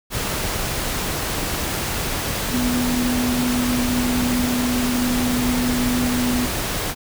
sine tone in noise, 246.9 Hz, B3, in tune, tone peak -19 dBFS, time 2.5-6.48 s, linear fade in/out 50 ms, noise pink, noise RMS -24 dBFS, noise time 0.1-6.95 s, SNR +2 dB, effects none

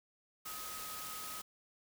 sine tone in noise, 1263 Hz, D#6, 26 cents sharp, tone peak -48 dBFS, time 0.45-1.42 s, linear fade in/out 10 ms, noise white, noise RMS -45 dBFS, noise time 0.45-1.42 s, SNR -6 dB, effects none

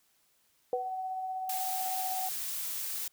sine tone with tremolo, 752 Hz, F#5, 28 cents sharp, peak -32 dBFS, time 0.73-2.29 s, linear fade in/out 5 ms, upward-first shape sine, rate 16 Hz, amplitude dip 25%
sine tone with exponential decay, 493.9 Hz, B4, in tune, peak -25 dBFS, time 0.73-0.93 s, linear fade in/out 1 ms, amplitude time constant 42 ms
blue noise, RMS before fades -36 dBFS, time 1.49-3.08 s, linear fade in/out 5 ms
effects white hiss -70 dBFS RMS until 3.12 s

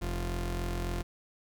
sawtooth tone pair together, 43.65 / 174.61 Hz, F1 / F3, 0 / 0 cents, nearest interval 2 octaves, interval 2400 cents, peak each -28 / -32 dBFS, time 0.01-1.03 s, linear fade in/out 20 ms, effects none

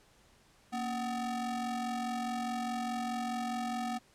square ring-modulated tone, 255.2 Hz, C4, 43 cents flat, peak -31 dBFS, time 0.72-3.99 s, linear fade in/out 20 ms, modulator 488 Hz, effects pink hiss -64 dBFS RMS until 4.14 s + low-pass 10000 Hz 12 dB/octave

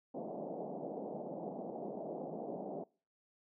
white band-pass noise, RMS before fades -43 dBFS, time 0.14-2.84 s, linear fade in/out 5 ms, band 160 to 740 Hz, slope 48 dB/octave, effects noise-tail reverb RT60 0.4 s tail -25 dB re dry

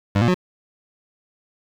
25% pulse tone with pitch steps, 100.3 / 118.6 / 181.7 Hz, G2 / A#2 / F#3, +40 / +30 / -31 cents, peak -11 dBFS, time 0.15-0.345 s, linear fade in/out 10 ms, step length 65 ms, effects low-pass 4000 Hz 12 dB/octave + 7-bit

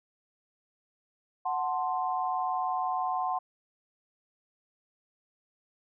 sine chord, F# diminished, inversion none, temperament equal, 740 / 880 / 1046.5 Hz, F#5 / A5 / C6, 0 / 0 / 0 cents, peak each -30 / -35 / -32 dBFS, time 1.45-3.39 s, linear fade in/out 10 ms, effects none

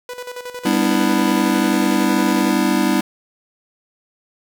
sawtooth tone with tremolo, 493.9 Hz, B4, in tune, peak -23 dBFS, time 0.09-2.5 s, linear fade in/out 2 ms, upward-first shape square, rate 11 Hz, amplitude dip 65%
square chord, E minor seventh, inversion first, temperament just, 197.78 / 247.2 / 296.7 / 329.6 Hz, G3 / B3 / D4 / E4, +16 / +2 / +18 / 0 cents, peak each -21 dBFS, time 0.65-3.01 s, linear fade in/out 5 ms
effects none

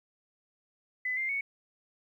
sine tone with pitch steps, 2009 / 2101 / 2220 Hz, B6 / C7 / C#7, +29 / +7 / +2 cents, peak -29 dBFS, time 1.05-1.41 s, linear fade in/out 5 ms, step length 120 ms, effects 11-bit

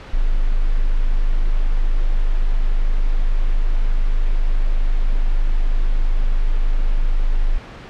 sine tone, 25.96 Hz, G#0, in tune, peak -12 dBFS, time 0.13-7.58 s, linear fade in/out 10 ms, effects pink hiss -37 dBFS RMS until 7.89 s + low-pass 3000 Hz 12 dB/octave

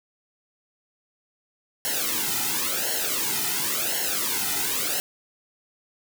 white noise with flanger, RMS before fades -26 dBFS, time 1.85-5 s, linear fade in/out 0 ms, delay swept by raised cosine 0.82 to 1.82 ms, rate 0.94 Hz, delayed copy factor -0.9, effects none

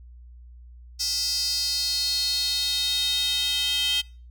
square tone with high-pass filter sweep, 286.2 Hz, D4, 45 cents flat, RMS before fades -25 dBFS, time 0.99-4.02 s, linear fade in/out 20 ms, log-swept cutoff 5200 to 3200 Hz, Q 6.7, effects noise-tail reverb RT60 0.4 s tail -24 dB re dry + added 60 Hz sine -43 dBFS peak until 4.3 s

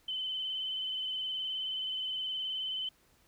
sine tone with vibrato, 3048 Hz, G7, 49 cents flat, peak -33 dBFS, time 0.08-2.89 s, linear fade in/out 5 ms, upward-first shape sine, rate 19 Hz, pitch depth 27 cents each way, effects pink hiss -67 dBFS RMS until 3.27 s

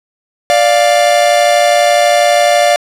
45% pulse tone pair together, 587.3 / 699.5 Hz, D5 / F5, 0 / +3 cents, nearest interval minor third, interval 303 cents, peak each -10 dBFS, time 0.5-2.76 s, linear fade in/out 0 ms, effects low-pass 10000 Hz 12 dB/octave + 7-bit

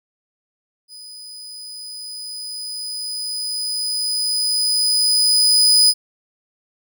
35% pulse tone with level ramp, 4978 Hz, D#8, in tune, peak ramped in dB -35 to -8 dBFS, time 0.88-5.94 s, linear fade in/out 50 ms, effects none

